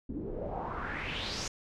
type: noise with low-pass filter sweep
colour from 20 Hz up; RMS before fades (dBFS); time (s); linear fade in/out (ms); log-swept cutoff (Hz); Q
pink; -37; 0.09-1.48; 5; 250 to 6600; 3.8
effects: none